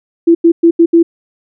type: tone bursts at uneven times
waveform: sine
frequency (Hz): 335.6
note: E4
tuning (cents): +31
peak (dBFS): -3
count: 5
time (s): 0.27-0.35 / 0.44-0.52 / 0.63-0.71 / 0.79-0.86 / 0.93-1.03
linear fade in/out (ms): 10
effects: none